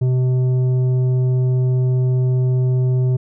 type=tone with tanh clipping; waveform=sine; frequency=127.5 Hz; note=C3; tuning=44 cents flat; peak=-15 dBFS; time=0.01-3.17 s; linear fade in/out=10 ms; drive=8 dB; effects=none